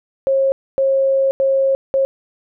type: tone bursts at uneven times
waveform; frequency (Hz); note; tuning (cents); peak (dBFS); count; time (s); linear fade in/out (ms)
sine; 540; C#5; -45; -12; 4; 0.27-0.52 / 0.78-1.31 / 1.4-1.75 / 1.94-2.05; 0
effects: none